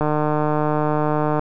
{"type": "click train", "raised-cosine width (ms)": 1, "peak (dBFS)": -7, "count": 210, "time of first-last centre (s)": [0.01, 1.394], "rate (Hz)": 151, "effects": []}